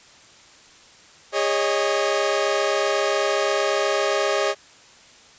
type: chord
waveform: sawtooth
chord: Ab suspended fourth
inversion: none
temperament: equal with one note detuned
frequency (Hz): 407.2 / 554.4 / 622.3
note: Ab4 / Db5 / Eb5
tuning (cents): -34 / 0 / 0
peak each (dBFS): -20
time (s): 1.32-4.55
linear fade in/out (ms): 50
effects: white hiss -49 dBFS RMS until 5.38 s + resampled to 16000 Hz